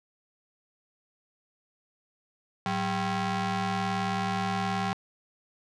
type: ring-modulated tone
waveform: sawtooth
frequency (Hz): 296.4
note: D4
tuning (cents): +16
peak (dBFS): -20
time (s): 2.66-4.93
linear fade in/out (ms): 0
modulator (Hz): 484
effects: low-pass 5000 Hz 12 dB/octave